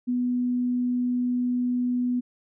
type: tone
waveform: sine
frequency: 246.9 Hz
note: B3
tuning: in tune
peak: -22 dBFS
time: 0.07-2.21 s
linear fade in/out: 20 ms
effects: none